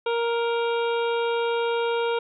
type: harmonic tone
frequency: 467.4 Hz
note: A#4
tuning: 5 cents sharp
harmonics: 1 / 2 / 3 / 5 / 6 / 7 / 8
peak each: -23 / -29 / -33 / -37 / -39 / -40 / -41 dBFS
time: 0.06-2.19 s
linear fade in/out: 5 ms
effects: none